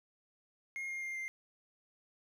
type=tone with pitch steps; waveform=triangle; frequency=2141 / 2126 / 2112 / 2097 Hz; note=C7 / C7 / C7 / C7; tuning=+39 / +27 / +16 / +3 cents; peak=-36 dBFS; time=0.76-1.28 s; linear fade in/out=0 ms; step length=130 ms; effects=none